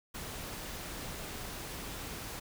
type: noise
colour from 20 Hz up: pink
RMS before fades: -42 dBFS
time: 0.14-2.4 s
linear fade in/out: 10 ms
effects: none